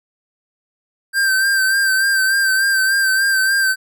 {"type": "tone with vibrato", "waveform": "square", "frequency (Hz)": 1568, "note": "G6", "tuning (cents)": 0, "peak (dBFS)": -14, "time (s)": [1.13, 3.76], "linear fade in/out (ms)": 50, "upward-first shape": "sine", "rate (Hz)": 3.4, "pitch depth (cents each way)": 38, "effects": []}